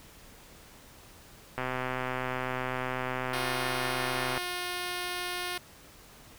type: click train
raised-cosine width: 0.5 ms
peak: -17 dBFS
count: 359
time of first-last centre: 1.58-4.377 s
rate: 128 Hz
type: tone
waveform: 5% pulse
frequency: 357.3 Hz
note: F4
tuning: 40 cents sharp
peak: -21 dBFS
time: 3.33-5.58 s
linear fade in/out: 5 ms
effects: pink hiss -53 dBFS RMS until 6.38 s